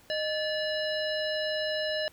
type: harmonic tone with a mistuned harmonic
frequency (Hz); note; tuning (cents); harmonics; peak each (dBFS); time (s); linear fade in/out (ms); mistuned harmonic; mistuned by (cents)
579; D5; -25; 1 / 3 / 5 / 7 / 9; -30 / -35 / -37 / -38 / -40; 0.1-2.08; 0; 1; +110
effects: pink hiss -58 dBFS RMS until 2.12 s